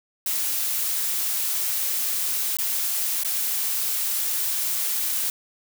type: noise with dropouts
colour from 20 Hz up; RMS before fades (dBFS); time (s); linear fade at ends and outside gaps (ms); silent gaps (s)
blue; -25; 0.26-5.3; 2; 2.57-2.586 / 3.235-3.247
effects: none